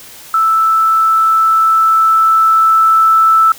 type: tone with level ramp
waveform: sine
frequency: 1318.5 Hz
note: E6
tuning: in tune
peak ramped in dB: -8 to -5 dBFS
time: 0.34-3.52 s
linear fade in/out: 2 ms
effects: white hiss -35 dBFS RMS until 3.58 s